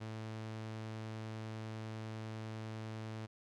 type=tone; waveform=sawtooth; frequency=110 Hz; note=A2; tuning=in tune; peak=-38 dBFS; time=0-3.27 s; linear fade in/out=20 ms; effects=low-pass 6000 Hz 12 dB/octave